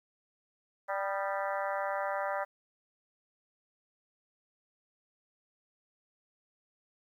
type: harmonic tone with a mistuned harmonic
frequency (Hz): 196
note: G3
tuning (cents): 0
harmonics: 3 / 4 / 5 / 6 / 7 / 8 / 9 / 10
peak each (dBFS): -35 / -37 / -39 / -41 / -42 / -43 / -44 / -45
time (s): 0.88-2.45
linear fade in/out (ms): 20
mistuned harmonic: 6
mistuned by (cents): +61
effects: 11-bit